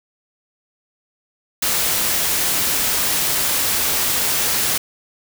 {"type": "noise", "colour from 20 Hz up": "white", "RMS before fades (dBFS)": -19, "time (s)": [1.62, 4.78], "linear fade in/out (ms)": 5, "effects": []}